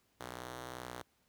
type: ring-modulated tone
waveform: 5% pulse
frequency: 123.1 Hz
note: B2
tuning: 5 cents flat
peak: -29 dBFS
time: 0.2-1.02 s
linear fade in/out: 5 ms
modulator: 215 Hz
effects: pink hiss -74 dBFS RMS until 1.28 s + high-pass 60 Hz 12 dB/octave